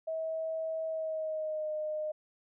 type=tone with pitch glide; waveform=sine; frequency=643 to 613.6 Hz; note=E5 to D#5; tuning=-43 to -24 cents; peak=-32 dBFS; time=0.07-2.12 s; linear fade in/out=10 ms; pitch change=-81 cents; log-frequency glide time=0.86-1.71 s; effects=none